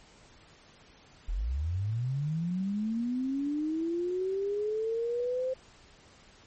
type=linear sweep; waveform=sine; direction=up; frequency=37.25 to 523.3 Hz; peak=-28 dBFS; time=1.28-5.54 s; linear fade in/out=10 ms; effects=pink hiss -57 dBFS RMS until 6.46 s + MP3 32 kbps